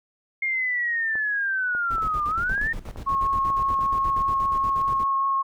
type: linear two-way sweep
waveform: sine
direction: down then up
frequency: 2139 to 1181 to 1855 Hz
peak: -22 dBFS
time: 0.42-2.73 s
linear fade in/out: 5 ms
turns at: 2.26 s
type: clicks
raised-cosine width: 1 ms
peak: -25 dBFS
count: 11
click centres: 1.155 / 1.75 / 1.982 / 2.5 / 2.579 / 2.888 / 2.96 / 3.503 / 3.596 / 3.704 / 3.791 s
type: noise with tremolo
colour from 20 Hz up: brown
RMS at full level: -33 dBFS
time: 1.9-5.04 s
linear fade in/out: 10 ms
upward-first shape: square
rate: 8.4 Hz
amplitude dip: 75%
type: tone with vibrato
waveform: sine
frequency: 1089 Hz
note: C#6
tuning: 31 cents flat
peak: -20 dBFS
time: 3.06-5.43 s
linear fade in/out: 20 ms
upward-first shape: triangle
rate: 5.1 Hz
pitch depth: 12 cents each way
effects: none